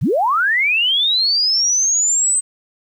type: linear sweep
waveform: sine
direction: up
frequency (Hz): 74.9 to 8250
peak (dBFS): -13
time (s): 0.01-2.41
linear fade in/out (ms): 20
effects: 8-bit